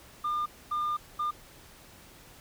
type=tone bursts at uneven times; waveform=sine; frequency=1205 Hz; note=D6; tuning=44 cents sharp; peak=-25 dBFS; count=3; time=0.24-0.46 / 0.71-0.97 / 1.19-1.31 s; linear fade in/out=10 ms; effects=tanh soft clip ceiling -26 dBFS + pink hiss -53 dBFS RMS until 2.4 s